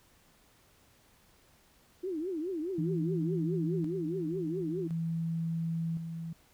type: tone with vibrato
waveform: sine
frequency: 342.8 Hz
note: F4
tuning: 32 cents flat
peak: -32 dBFS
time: 2.03-4.88 s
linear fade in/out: 10 ms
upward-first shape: triangle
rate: 4.8 Hz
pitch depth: 260 cents each way
type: tone with tremolo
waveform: sine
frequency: 164.81 Hz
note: E3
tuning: in tune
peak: -30 dBFS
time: 2.78-6.33 s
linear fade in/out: 5 ms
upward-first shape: square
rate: 0.47 Hz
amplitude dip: 50%
effects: pink hiss -64 dBFS RMS until 6.53 s